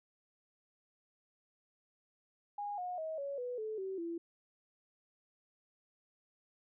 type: tone with pitch steps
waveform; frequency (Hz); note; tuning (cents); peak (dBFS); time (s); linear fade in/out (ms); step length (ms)
sine; 820 / 722.1 / 636 / 560.1 / 493.2 / 434.4 / 382.5 / 336.9; G#5 / F#5 / D#5 / C#5 / B4 / A4 / G4 / E4; -22 / -42 / +38 / +18 / -2 / -22 / -42 / +38; -37; 2.58-4.18; 5; 200
effects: none